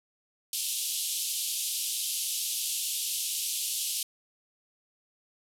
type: band-pass noise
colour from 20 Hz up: white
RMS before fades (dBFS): -32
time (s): 0.53-4.03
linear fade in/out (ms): 2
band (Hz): 2800 to 13000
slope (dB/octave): 48
effects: none